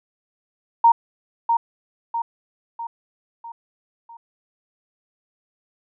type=tone with echo; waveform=sine; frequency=928 Hz; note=A#5; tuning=8 cents flat; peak=-9 dBFS; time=0.84-0.92 s; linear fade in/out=5 ms; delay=650 ms; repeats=5; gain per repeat=-6 dB; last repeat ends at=4.17 s; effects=none